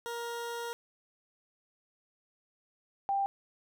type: tone pair in turn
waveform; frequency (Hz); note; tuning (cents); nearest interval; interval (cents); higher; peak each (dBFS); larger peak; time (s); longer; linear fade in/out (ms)
20% pulse / sine; 470.3 / 790.9; A#4 / G5; +15 / +15; major sixth; 900; second; -31 / -27; second; 0.06-0.73 / 3.09-3.26; first; 0
effects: none